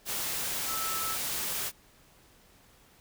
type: tone in noise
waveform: sine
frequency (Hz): 1311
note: E6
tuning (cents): -10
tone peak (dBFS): -35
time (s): 0.66-1.18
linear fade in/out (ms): 50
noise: white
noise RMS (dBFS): -33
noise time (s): 0.05-1.72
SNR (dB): -5
effects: pink hiss -60 dBFS RMS until 3 s